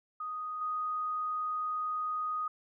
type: tone with level steps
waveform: sine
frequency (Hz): 1244.5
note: D#6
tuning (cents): 0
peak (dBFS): -35 / -31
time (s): 0.2-2.48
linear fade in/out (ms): 5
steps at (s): 0.61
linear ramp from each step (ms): 5
effects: none